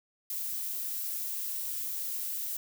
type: noise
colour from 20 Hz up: violet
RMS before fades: -35 dBFS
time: 0.3-2.57 s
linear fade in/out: 2 ms
effects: none